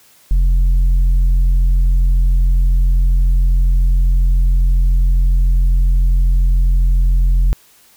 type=tone with tanh clipping; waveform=sine; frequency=43.65 Hz; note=F1; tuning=in tune; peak=-10 dBFS; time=0.31-7.53 s; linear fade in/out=0 ms; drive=4 dB; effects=white hiss -49 dBFS RMS until 7.96 s